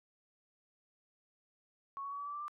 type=tone with pitch steps; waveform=sine; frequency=1106 / 1118.9 / 1131.9 / 1145 / 1158.3 / 1171.8 / 1185.4 Hz; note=C#6 / C#6 / C#6 / D6 / D6 / D6 / D6; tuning=-4 / +16 / +36 / -44 / -24 / -4 / +16 cents; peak=-39 dBFS; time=1.97-2.481 s; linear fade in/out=0 ms; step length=73 ms; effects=none